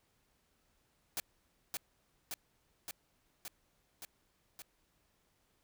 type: noise with echo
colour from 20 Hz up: white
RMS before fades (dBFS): -37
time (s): 1.17-1.2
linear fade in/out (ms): 0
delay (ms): 570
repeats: 6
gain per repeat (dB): -2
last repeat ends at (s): 4.62
effects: pink hiss -75 dBFS RMS until 5.63 s